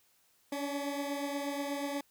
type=beating tone pair; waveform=20% pulse; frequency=281.8 / 290.1 Hz; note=C#4 / D4; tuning=+29 / -21 cents; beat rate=8.3 Hz; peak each=-30 / -36 dBFS; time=0.52-2.01 s; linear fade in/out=5 ms; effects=white hiss -69 dBFS RMS until 2.1 s